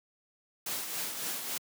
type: noise with tremolo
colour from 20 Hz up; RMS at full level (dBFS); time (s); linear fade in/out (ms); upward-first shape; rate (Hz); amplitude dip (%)
white; -34; 0.66-1.58; 5; triangle; 3.6; 50
effects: high-pass 150 Hz 12 dB/octave